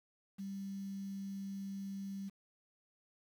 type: tone with quantisation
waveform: sine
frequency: 196 Hz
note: G3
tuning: in tune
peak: -40 dBFS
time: 0.38-2.3 s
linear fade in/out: 20 ms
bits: 10
effects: none